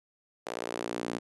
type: tone with high-pass filter sweep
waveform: sawtooth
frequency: 58.7 Hz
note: A#1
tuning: 13 cents sharp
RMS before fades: -36 dBFS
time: 0.46-1.19 s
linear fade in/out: 10 ms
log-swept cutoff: 520 to 260 Hz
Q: 1.6
effects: resampled to 24000 Hz